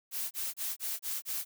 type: noise bursts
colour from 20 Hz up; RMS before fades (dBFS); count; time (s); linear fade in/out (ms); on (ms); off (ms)
blue; -35; 6; 0.11-1.45; 50; 200; 28
effects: none